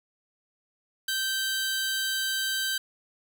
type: tone pair together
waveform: 20% pulse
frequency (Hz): 1558 / 3897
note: G6 / B7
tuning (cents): -11 / -24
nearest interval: octave + major third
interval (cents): 1587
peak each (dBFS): -23 / -27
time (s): 1.08-2.78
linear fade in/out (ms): 5
effects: none